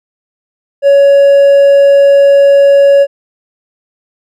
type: tone with hard clipping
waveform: triangle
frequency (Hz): 560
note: C#5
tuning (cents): +18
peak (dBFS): -3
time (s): 0.82-3.07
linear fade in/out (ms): 50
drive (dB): 5
effects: none